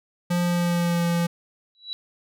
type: tone with pitch glide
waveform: square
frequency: 175.3 to 171.2 Hz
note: F3 to F3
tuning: +7 to -34 cents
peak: -21 dBFS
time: 0.3-1.27 s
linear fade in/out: 10 ms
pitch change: -41 cents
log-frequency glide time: 0.43-1.04 s
type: tone with exponential growth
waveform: sine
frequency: 3922 Hz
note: B7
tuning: 13 cents flat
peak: -25 dBFS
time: 1.75-1.93 s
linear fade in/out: 0 ms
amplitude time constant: 39 ms
effects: none